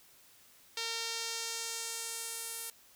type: tone with band-pass filter sweep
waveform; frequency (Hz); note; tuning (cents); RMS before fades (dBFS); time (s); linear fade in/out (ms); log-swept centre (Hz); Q
sawtooth; 457.7; A#4; -32; -39; 0.77-2.7; 2; 4500 to 11000; 1.4
effects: white hiss -61 dBFS RMS until 2.95 s